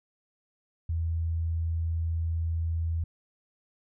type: tone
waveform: sine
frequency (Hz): 82.41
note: E2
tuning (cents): 0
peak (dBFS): -26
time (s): 0.89-3.04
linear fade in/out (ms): 5
effects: none